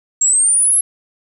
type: exponential sweep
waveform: sine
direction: up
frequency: 7459 to 11175 Hz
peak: -10 dBFS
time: 0.21-0.81 s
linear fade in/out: 5 ms
effects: none